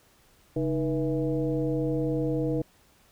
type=tone with frequency modulation; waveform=sine; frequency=311.1 Hz; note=D#4; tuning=in tune; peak=-24 dBFS; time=0.56-2.62 s; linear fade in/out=5 ms; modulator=173 Hz; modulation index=1.3; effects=pink hiss -61 dBFS RMS until 3.11 s